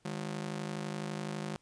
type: ring-modulated tone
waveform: sawtooth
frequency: 179.2 Hz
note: F3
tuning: 45 cents sharp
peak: -29 dBFS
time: 0.05-1.56 s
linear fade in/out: 0 ms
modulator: 26 Hz
effects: pink hiss -70 dBFS RMS until 1.61 s + resampled to 22050 Hz